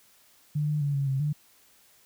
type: tone with pitch steps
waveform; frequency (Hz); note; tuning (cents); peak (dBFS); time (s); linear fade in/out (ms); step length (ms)
sine; 149 / 150.3 / 143.1 / 139.1 / 134.4 / 148.7; D3 / D3 / D3 / C#3 / C3 / D3; +25 / +40 / -45 / +6 / +47 / +22; -24; 0.55-1.33; 10; 130
effects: white hiss -60 dBFS RMS until 2.05 s